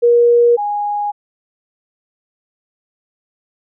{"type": "tone pair in turn", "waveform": "sine", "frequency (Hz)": [475.7, 825.4], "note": ["A#4", "G#5"], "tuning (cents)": [35, -11], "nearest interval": "minor seventh", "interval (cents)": 954, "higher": "second", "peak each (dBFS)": [-7, -16], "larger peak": "first", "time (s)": [[0.02, 0.57], [0.57, 1.12]], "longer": "neither", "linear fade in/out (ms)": 20, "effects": []}